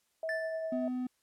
sine tone with tremolo, 645 Hz, E5, 38 cents flat, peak -32 dBFS, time 0.23-0.88 s, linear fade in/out 2 ms, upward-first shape triangle, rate 10 Hz, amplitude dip 30%
triangle tone with exponential decay, 1760 Hz, A6, in tune, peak -30 dBFS, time 0.29-0.94 s, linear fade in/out 1 ms, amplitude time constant 140 ms
triangle tone, 251.9 Hz, B3, 34 cents sharp, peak -30 dBFS, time 0.72-1.07 s, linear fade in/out 5 ms
effects white hiss -75 dBFS RMS until 1.22 s + low-pass 12000 Hz 12 dB/octave

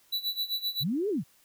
square tone with tremolo, 3951 Hz, B7, in tune, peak -27 dBFS, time 0.12-0.84 s, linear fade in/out 10 ms, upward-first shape sine, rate 7.7 Hz, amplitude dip 85%
sine linear two-way sweep, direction up then down, 105.4 to 439.2 to 105.4 Hz, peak -26 dBFS, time 0.8-1.24 s, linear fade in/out 50 ms, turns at 1.09 s
effects white hiss -63 dBFS RMS until 1.44 s

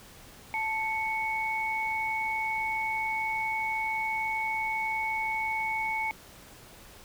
sine tone pair together, 880 / 2217 Hz, A5 / C#7, 0 / 0 cents, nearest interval octave + major third, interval 1600 cents, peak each -31 / -30 dBFS, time 0.54-6.11 s, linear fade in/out 0 ms, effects pink hiss -51 dBFS RMS until 7.04 s

